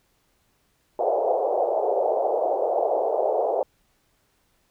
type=band-pass noise; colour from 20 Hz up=white; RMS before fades=-23 dBFS; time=0.99-3.63 s; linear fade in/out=2 ms; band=420 to 750 Hz; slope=48 dB/octave; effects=pink hiss -67 dBFS RMS until 4.7 s